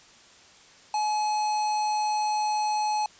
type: tone with notch filter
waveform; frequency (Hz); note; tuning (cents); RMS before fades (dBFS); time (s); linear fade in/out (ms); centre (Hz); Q
square; 849; G#5; +38; -26; 0.94-3.06; 2; 2200; 1.5
effects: white hiss -53 dBFS RMS until 3.19 s + resampled to 16000 Hz